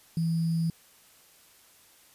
sine tone with sample-and-hold, 164.81 Hz, E3, in tune, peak -24 dBFS, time 0.17-0.7 s, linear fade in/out 2 ms, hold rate 4900 Hz, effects white hiss -58 dBFS RMS until 2.14 s + resampled to 32000 Hz

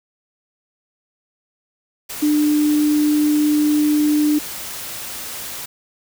sine tone in noise, 299.2 Hz, D4, 32 cents sharp, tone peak -13 dBFS, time 2.22-4.39 s, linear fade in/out 10 ms, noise white, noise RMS -30 dBFS, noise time 2.09-5.66 s, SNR +14 dB, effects none

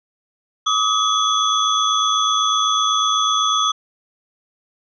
sine tone cluster, 1159 / 1267 / 3383 / 6130 Hz, D6 / D#6 / G#7 / G8, -23 / +31 / +31 / -40 cents, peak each -22 / -19 / -19 / -26 dBFS, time 0.66-3.72 s, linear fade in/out 10 ms, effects none

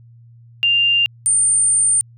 sine tone pair in turn, 2794 / 8948 Hz, F7 / C#9, 0 / +15 cents, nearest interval octave + minor sixth, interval 2015 cents, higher second, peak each -12 dBFS, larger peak neither, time 0.63-1.06 / 1.26-2.01 s, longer second, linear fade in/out 0 ms, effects added 117 Hz sine -42 dBFS peak until 2.17 s

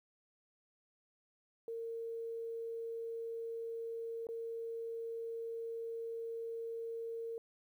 sine tone with dropouts, 458.4 Hz, A#4, 29 cents flat, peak -39 dBFS, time 1.68-7.38 s, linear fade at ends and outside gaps 1 ms, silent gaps 4.269-4.288 s, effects 12-bit

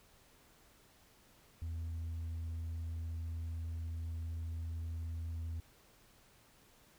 sine tone, 82.41 Hz, E2, in tune, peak -35 dBFS, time 1.62-5.6 s, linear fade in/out 0 ms, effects tanh soft clip ceiling -37 dBFS + pink hiss -65 dBFS RMS until 6.98 s

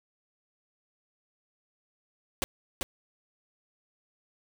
pink noise with echo, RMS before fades -29 dBFS, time 2.42-2.44 s, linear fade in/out 0 ms, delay 390 ms, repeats 1, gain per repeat -3 dB, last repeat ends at 2.83 s, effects none

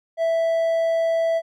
triangle tone, 659.3 Hz, E5, in tune, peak -16 dBFS, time 0.17-1.42 s, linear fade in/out 50 ms, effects none

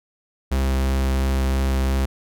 45% pulse tone with vibrato, 66.4 Hz, C2, 26 cents sharp, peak -18 dBFS, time 0.51-2.06 s, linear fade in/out 10 ms, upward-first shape triangle, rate 2.9 Hz, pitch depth 10 cents each way, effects none

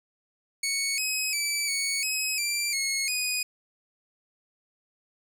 15% pulse tone with pitch steps, 2220 / 2541 / 2313 / 2228 / 2548 / 2358 / 2174 / 2483 Hz, C#7 / D#7 / D7 / C#7 / D#7 / D7 / C#7 / D#7, +2 / +36 / -27 / +8 / +41 / +6 / -34 / -4 cents, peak -19 dBFS, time 0.63-3.43 s, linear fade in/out 5 ms, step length 350 ms, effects none

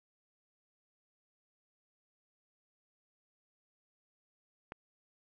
click, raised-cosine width 0.5 ms, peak -27 dBFS, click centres 4.721 s, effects none

